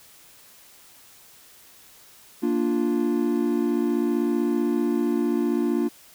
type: chord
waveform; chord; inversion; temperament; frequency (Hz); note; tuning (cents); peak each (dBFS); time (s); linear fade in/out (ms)
triangle; Bb major; none; equal; 233.1 / 293.7 / 349.2; Bb3 / D4 / F4; 0 / 0 / 0; -23; 2.42-5.89; 20
effects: white hiss -51 dBFS RMS until 6.14 s